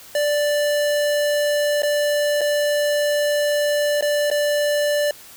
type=tone with dropouts; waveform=square; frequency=587.3 Hz; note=D5; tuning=in tune; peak=-18 dBFS; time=0.15-5.11 s; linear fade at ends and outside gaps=2 ms; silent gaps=1.821-1.832 / 2.41-2.414 / 4.01-4.024 / 4.302-4.313 s; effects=white hiss -43 dBFS RMS until 5.36 s